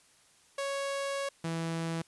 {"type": "tone pair in turn", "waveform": "sawtooth", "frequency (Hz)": [554.4, 164.82], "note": ["C#5", "E3"], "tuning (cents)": [0, 0], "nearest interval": "octave + major sixth", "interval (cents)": 2100, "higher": "first", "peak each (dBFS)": -28, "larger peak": "neither", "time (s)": [[0.58, 1.29], [1.44, 2.02]], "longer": "first", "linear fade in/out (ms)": 5, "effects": ["white hiss -63 dBFS RMS until 2.07 s", "resampled to 24000 Hz"]}